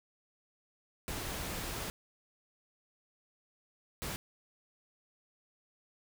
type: noise bursts at uneven times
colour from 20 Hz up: pink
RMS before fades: -39 dBFS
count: 2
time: 1.08-1.9 / 4.02-4.16 s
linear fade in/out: 0 ms
effects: none